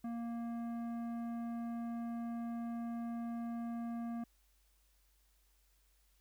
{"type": "tone with tanh clipping", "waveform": "triangle", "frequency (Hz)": 233.5, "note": "A#3", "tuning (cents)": 3, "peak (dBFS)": -40, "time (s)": [0.04, 4.24], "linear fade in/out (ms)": 5, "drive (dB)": 16, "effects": ["added 49 Hz sine -70 dBFS peak until 6.2 s", "white hiss -75 dBFS RMS until 6.2 s"]}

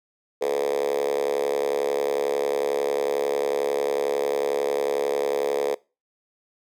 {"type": "tone with high-pass filter", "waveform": "5% pulse", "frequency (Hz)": 71.1, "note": "C#2", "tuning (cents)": 45, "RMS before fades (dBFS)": -24, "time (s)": [0.41, 5.75], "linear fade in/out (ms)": 10, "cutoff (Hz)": 460, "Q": 8.8, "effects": ["noise-tail reverb RT60 0.3 s tail -23 dB re dry"]}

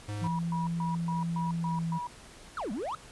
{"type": "tone", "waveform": "square", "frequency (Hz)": 104.1, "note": "G#2", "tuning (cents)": 5, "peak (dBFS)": -34, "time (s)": [0.08, 0.28], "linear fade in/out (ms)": 10}
{"type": "tone with pitch glide", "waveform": "sine", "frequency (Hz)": [168.4, 165.6], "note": ["E3", "E3"], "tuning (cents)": [37, 8], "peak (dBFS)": -29, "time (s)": [0.21, 1.99], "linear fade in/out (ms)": 20, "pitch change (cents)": -29, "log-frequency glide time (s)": [1.5, 1.87]}
{"type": "tone bursts", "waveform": "sine", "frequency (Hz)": 970, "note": "B5", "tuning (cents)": -31, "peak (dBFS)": -33, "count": 7, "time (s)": [0.24, 2.07], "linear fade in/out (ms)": 2, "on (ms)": 150, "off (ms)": 130}
{"type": "exponential two-way sweep", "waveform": "triangle", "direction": "down then up", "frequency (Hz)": [1513, 186.7, 1338], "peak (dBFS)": -30, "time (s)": [2.57, 2.95], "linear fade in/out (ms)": 2, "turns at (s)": 2.72}
{"effects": ["pink hiss -51 dBFS RMS until 3.11 s", "resampled to 24000 Hz"]}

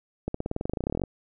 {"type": "accelerating click train", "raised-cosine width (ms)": 2, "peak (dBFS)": -15, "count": 21, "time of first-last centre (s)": [0.28, 1.037], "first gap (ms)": 64, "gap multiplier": 0.94, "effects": []}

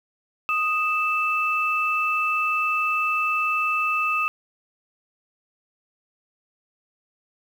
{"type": "tone pair together", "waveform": "sine", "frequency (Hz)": [1245.4, 2639], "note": ["D#6", "E7"], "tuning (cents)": [1, 1], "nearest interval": "octave + minor second", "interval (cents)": 1300, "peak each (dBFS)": -23, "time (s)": [0.49, 4.28], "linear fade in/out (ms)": 0, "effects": ["8-bit"]}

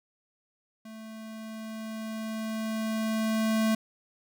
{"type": "tone with level ramp", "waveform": "square", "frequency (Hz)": 220.3, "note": "A3", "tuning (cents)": 2, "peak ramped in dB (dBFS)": [-43, -23], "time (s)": [0.85, 3.75], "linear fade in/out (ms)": 5, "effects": []}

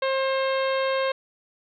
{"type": "harmonic tone", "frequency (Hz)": 533, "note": "C5", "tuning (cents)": 32, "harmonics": [1, 2, 3, 4, 5, 6, 7, 8], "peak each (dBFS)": [-23, -29, -33, -35, -37, -39, -40, -41], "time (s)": [0.02, 1.12], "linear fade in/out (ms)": 5, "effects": []}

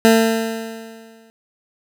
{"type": "tone with exponential decay", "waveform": "20% pulse", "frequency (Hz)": 225, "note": "A3", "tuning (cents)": 39, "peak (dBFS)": -3, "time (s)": [0.05, 1.3], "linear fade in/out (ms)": 0, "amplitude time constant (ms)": 270, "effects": []}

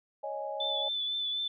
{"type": "chord", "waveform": "sine", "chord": "C# suspended second", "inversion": "none", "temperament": "equal", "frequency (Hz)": [554.4, 622.3, 830.6], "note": ["C#5", "D#5", "G#5"], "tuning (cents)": [0, 0, 0], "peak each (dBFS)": -38, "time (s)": [0.23, 0.89], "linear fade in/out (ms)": 10}
{"type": "tone with vibrato", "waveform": "sine", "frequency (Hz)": 3500, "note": "A7", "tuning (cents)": -10, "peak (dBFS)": -30, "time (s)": [0.6, 1.48], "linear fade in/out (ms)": 5, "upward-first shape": "triangle", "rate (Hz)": 4, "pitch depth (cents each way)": 30}
{"effects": []}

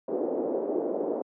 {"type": "band-pass noise", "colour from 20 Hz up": "pink", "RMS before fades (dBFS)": -29, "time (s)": [0.08, 1.22], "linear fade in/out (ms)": 5, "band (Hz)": [310, 550], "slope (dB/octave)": 24, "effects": ["high-pass 200 Hz 12 dB/octave"]}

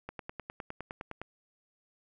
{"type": "click train", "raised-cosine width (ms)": 0.5, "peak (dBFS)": -24, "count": 12, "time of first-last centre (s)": [0.09, 1.216], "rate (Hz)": 9.77, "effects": []}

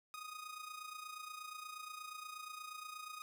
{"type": "tone with amplitude modulation", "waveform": "sawtooth", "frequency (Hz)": 1244.5, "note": "D#6", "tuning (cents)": 0, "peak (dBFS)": -40, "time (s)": [0.14, 3.22], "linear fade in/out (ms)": 0, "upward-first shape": "sine", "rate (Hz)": 28.4, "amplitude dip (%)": 65, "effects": []}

